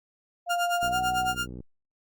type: tone with pitch glide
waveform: sine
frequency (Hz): 698.5 to 744.3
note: F5 to F#5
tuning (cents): 0 to +10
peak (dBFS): -25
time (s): 0.46-1.35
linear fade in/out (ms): 50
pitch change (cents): +110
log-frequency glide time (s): 0.9-0.97
type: tone with tremolo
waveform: 30% pulse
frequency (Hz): 1404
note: F6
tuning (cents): +9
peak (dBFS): -23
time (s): 0.49-1.47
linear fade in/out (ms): 20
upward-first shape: sine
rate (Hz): 9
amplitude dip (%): 90
type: click train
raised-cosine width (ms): 3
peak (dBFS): -27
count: 49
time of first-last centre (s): 0.83-1.604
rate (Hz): 62
effects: Opus 48 kbps